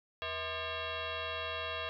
sine tone with frequency modulation, 1046.5 Hz, C6, in tune, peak -35 dBFS, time 0.22-1.89 s, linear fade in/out 0 ms, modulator 564 Hz, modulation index 4.6, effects none

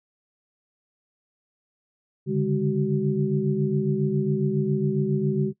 sine tone cluster, 140.8 / 148.1 / 203.9 / 378.3 Hz, C#3 / D3 / G#3 / F#4, +27 / +15 / -32 / +38 cents, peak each -26 dBFS, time 2.26-5.53 s, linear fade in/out 50 ms, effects noise-tail reverb RT60 0.1 s tail -18 dB re dry

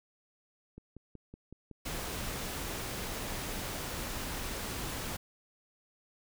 click train, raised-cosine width 3 ms, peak -34 dBFS, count 16, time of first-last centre 0.78-3.579 s, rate 5.36 Hz
pink noise, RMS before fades -38 dBFS, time 1.85-5.17 s, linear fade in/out 10 ms
effects none

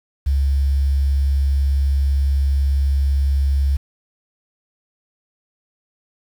sine tone with quantisation, 69 Hz, C#2, 7 cents flat, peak -14 dBFS, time 0.26-3.77 s, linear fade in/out 10 ms, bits 7, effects none

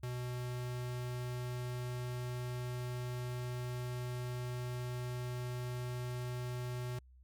square tone, 123.8 Hz, B2, 5 cents sharp, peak -38 dBFS, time 0.03-6.99 s, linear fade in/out 5 ms, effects added 63 Hz sine -57 dBFS peak until 7.23 s + MP3 96 kbps

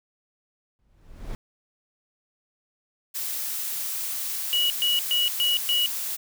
brown noise with exponential growth, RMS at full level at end -29 dBFS, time 0.79-1.35 s, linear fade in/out 0 ms, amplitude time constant 120 ms
blue noise, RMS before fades -30 dBFS, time 3.14-6.17 s, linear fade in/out 20 ms
sine tone bursts, 2925 Hz, F#7, 21 cents flat, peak -20 dBFS, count 5, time 4.53-5.86 s, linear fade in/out 0 ms, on 170 ms, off 120 ms
effects none

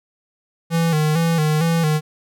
square tone with vibrato, 159.7 Hz, D#3, 45 cents sharp, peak -16 dBFS, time 0.7-2.01 s, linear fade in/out 50 ms, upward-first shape square, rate 2.2 Hz, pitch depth 70 cents each way, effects none

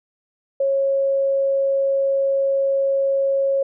sine tone, 547 Hz, C#5, 23 cents flat, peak -16 dBFS, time 0.6-3.63 s, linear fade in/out 5 ms, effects none

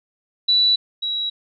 sine tone pair in turn, 3951 / 3879 Hz, B7 / B7, 0 / -32 cents, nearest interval unison, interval 32 cents, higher first, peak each -13 / -21 dBFS, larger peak first, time 0.48-0.76 / 1.02-1.3 s, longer neither, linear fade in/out 10 ms, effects none

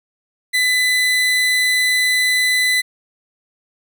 30% pulse tone, 2003 Hz, B6, 24 cents sharp, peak -11 dBFS, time 0.53-2.82 s, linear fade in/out 20 ms, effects none

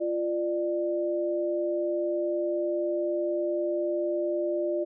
sine tone pair together, 346.5 / 596 Hz, F4 / D5, -14 / +25 cents, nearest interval major sixth, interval 939 cents, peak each -28 dBFS, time 0-4.85 s, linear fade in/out 20 ms, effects none

